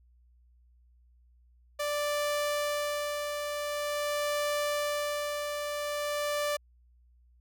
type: tone with tremolo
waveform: sawtooth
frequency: 587.3 Hz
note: D5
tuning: in tune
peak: -24 dBFS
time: 1.79-6.57 s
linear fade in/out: 10 ms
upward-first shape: sine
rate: 0.46 Hz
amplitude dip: 40%
effects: added 60 Hz sine -59 dBFS peak until 7.4 s